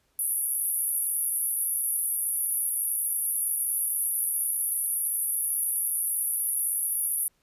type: band-pass noise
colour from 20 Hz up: white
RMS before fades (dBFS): -28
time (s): 0.19-7.28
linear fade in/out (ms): 0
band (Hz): 10000 to 12000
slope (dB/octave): 96
effects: pink hiss -70 dBFS RMS until 7.42 s + resampled to 32000 Hz